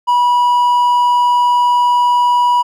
triangle tone, 975 Hz, B5, 23 cents flat, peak -7 dBFS, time 0.07-2.63 s, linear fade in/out 20 ms, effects none

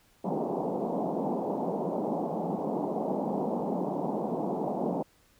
pink band-pass noise, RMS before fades -31 dBFS, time 0.24-5.03 s, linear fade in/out 10 ms, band 170 to 900 Hz, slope 48 dB/octave, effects pink hiss -64 dBFS RMS until 5.39 s

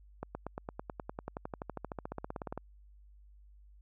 accelerating click train, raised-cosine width 1 ms, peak -24 dBFS, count 30, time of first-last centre 0.23-2.576 s, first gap 120 ms, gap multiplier 0.97, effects added 50 Hz sine -55 dBFS peak until 3.81 s

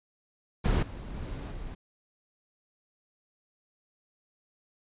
brown noise with level steps, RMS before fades -24 / -40 / -37 / -40 dBFS, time 0.64-1.75 s, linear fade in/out 10 ms, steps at 0.82 / 1.14 / 1.51 s, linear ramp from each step 10 ms, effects resampled to 8000 Hz

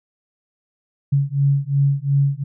sine beating tone pair, 138.59 / 141.39 Hz, C#3 / C#3, 0 / +35 cents, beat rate 2.8 Hz, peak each -18 dBFS, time 1.12-2.44 s, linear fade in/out 10 ms, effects none

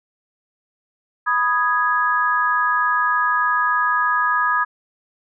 sine chord, G# minor, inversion first, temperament equal, 987.8 / 1244.5 / 1661.2 Hz, B5 / D#6 / G#6, 0 / 0 / 0 cents, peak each -22 / -19 / -20 dBFS, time 1.26-4.65 s, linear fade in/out 20 ms, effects none

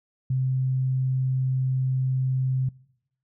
sine tone, 130.4 Hz, C3, 5 cents flat, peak -21 dBFS, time 0.3-2.69 s, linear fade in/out 5 ms, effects noise-tail reverb RT60 0.8 s tail -24 dB re dry

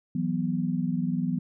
sine chord, E suspended second, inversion none, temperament equal, 164.81 / 185 / 246.9 Hz, E3 / F#3 / B3, 0 / 0 / 0 cents, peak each -29 dBFS, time 0.15-1.39 s, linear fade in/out 5 ms, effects none

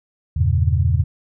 sine chord, E diminished seventh, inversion none, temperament equal, 82.41 / 98 / 116.54 / 138.59 Hz, E2 / G2 / Bb2 / Db3, 0 / 0 / 0 / 0 cents, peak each -17 / -20 / -21 / -22 dBFS, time 0.36-1.04 s, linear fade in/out 10 ms, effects none

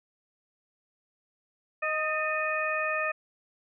harmonic tone with a mistuned harmonic, 622.3 Hz, D#5, in tune, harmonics 1 / 2 / 3 / 4, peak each -32 / -32 / -32 / -32 dBFS, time 1.82-3.12 s, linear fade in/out 10 ms, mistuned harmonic 3, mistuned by -54 cents, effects none

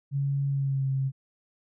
sine tone with pitch glide, 139.4 to 134.5 Hz, C#3 to C3, +10 to +48 cents, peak -24 dBFS, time 0.11-1.12 s, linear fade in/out 50 ms, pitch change -62 cents, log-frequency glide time 0.49-0.87 s, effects none

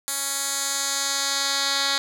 10% pulse tone with band-pass filter sweep, 277.2 Hz, C#4, in tune, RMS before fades -25 dBFS, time 0.08-1.98 s, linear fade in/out 0 ms, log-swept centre 9600 to 4100 Hz, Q 1.4, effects none

